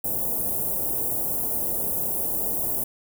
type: band-stop noise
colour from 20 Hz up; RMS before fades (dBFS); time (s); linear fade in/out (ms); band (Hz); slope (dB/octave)
white; -26; 0.04-2.84; 5; 720 to 11000; 24
effects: none